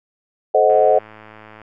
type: chord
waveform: sine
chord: A diminished seventh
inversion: none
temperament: equal with one note detuned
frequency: 433.7 / 523.3 / 622.3 / 740 Hz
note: A4 / C5 / Eb5 / Gb5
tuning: -25 / 0 / 0 / 0 cents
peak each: -17 / -16 / -15 / -16 dBFS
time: 0.54-0.99 s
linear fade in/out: 10 ms
type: click train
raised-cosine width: 0.5 ms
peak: -25 dBFS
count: 100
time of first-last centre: 0.7-1.617 s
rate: 108 Hz
effects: none